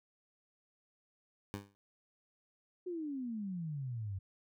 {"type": "tone with exponential decay", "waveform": "15% pulse", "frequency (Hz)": 100.2, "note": "G2", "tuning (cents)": 38, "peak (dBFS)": -30, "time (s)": [1.54, 1.75], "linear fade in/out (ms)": 0, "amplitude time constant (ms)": 45}
{"type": "exponential sweep", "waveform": "sine", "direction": "down", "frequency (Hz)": [370, 92.2], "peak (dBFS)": -37, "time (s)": [2.86, 4.19], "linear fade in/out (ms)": 10}
{"effects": []}